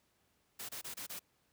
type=noise bursts; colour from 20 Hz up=white; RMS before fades=-44 dBFS; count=5; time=0.59-1.194 s; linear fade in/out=10 ms; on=100 ms; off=26 ms; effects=pink hiss -75 dBFS RMS until 1.52 s + high-pass 60 Hz 12 dB/octave